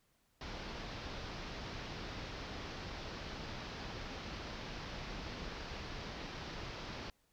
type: low-pass noise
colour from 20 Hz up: pink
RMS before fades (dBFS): -45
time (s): 0.41-7.1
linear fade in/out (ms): 2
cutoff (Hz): 5500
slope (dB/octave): 48
effects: pink hiss -75 dBFS RMS until 7.32 s